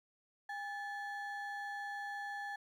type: ring-modulated tone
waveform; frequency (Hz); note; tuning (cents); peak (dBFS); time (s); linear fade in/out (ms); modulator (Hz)
triangle; 1274; D#6; +41; -35; 0.49-2.56; 5; 463
effects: 12-bit